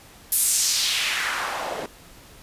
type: noise with band-pass filter sweep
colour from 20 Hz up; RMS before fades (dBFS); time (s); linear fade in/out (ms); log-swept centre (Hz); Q
white; -24; 0.32-1.86; 2; 12000 to 460; 1.8
effects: pink hiss -48 dBFS RMS until 2.42 s + resampled to 32000 Hz